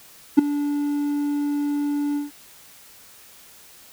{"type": "tone with ADSR envelope", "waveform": "triangle", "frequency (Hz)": 290, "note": "D4", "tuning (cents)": -22, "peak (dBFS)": -3, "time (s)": [0.37, 2.31], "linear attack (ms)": 18, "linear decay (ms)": 9, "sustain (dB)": -16, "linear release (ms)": 150, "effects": ["white hiss -48 dBFS RMS until 3.92 s"]}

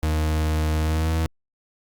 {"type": "tone with pitch glide", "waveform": "40% pulse", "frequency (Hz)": [77.78, 80.66], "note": ["D#2", "E2"], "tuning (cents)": [0, -37], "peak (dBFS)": -19, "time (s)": [0.03, 1.26], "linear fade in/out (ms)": 0, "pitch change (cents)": 63, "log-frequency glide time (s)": [0.82, 1.12], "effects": ["Opus 48 kbps"]}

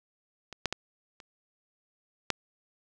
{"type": "clicks", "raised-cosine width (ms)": 0.2, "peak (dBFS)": [-24, -10, -13, -30, -8], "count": 5, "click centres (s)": [0.527, 0.657, 0.726, 1.202, 2.303], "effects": []}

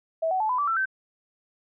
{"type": "tone with pitch steps", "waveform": "sine", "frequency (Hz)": [650, 751, 867.6, 1002.4, 1158.2, 1338.1, 1546], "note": ["E5", "F#5", "A5", "B5", "D6", "E6", "G6"], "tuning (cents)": [-24, 26, -25, 25, -24, 26, -24], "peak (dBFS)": -22, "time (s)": [0.22, 0.857], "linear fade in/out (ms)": 10, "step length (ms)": 91, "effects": []}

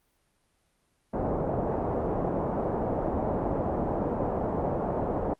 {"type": "low-pass noise", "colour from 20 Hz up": "white", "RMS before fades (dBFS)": -29, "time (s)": [1.13, 5.34], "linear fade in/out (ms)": 10, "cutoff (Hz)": 750, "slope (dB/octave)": 24, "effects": ["pink hiss -71 dBFS RMS until 5.39 s", "Opus 32 kbps"]}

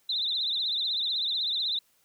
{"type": "tone with vibrato", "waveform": "sine", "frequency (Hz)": 3800, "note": "A#7", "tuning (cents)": 33, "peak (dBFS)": -26, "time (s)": [0.09, 1.79], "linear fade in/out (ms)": 5, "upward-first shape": "triangle", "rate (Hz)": 16, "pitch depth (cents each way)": 160, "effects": ["white hiss -67 dBFS RMS until 2.04 s"]}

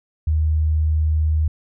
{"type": "tone", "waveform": "sine", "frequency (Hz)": 77.78, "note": "D#2", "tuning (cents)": 0, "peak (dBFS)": -15, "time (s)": [0.27, 1.48], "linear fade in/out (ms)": 5, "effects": []}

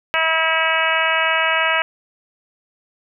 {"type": "harmonic tone", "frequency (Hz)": 323, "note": "E4", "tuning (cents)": -35, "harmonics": [2, 3, 4, 5, 6, 7, 8, 9], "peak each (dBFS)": [-24, -24, -23, -22, -24, -23, -24, -25], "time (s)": [0.14, 1.82], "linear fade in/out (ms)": 0, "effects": []}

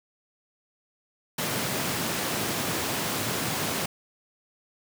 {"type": "high-pass noise", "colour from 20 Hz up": "pink", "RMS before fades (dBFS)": -29, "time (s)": [1.38, 3.86], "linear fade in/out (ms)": 5, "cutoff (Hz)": 110, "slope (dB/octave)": 24, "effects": []}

